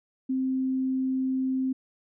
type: tone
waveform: sine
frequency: 261.6 Hz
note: C4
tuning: in tune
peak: -24 dBFS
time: 0.29-1.73 s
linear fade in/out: 10 ms
effects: none